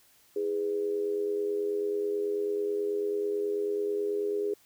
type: tone with amplitude modulation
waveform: sine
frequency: 412 Hz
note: G#4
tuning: 14 cents flat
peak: -24 dBFS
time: 0.36-4.54 s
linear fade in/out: 5 ms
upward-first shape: sine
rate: 89.2 Hz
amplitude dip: 65%
effects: white hiss -62 dBFS RMS until 4.65 s